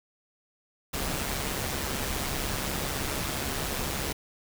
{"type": "noise with amplitude modulation", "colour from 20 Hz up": "pink", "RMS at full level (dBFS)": -29, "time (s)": [0.93, 4.13], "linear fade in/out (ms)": 10, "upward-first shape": "sine", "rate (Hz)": 138, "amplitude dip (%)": 50, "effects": []}